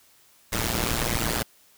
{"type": "noise with amplitude modulation", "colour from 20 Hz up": "pink", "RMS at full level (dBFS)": -22, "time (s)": [0.52, 1.43], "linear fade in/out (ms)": 10, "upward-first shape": "sine", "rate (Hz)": 117, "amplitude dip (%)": 95, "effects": ["white hiss -58 dBFS RMS until 1.77 s"]}